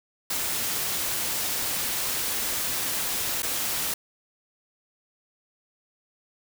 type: noise with dropouts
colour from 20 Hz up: white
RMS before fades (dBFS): -28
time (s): 0.3-3.94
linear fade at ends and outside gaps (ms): 5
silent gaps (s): 3.422-3.429
effects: none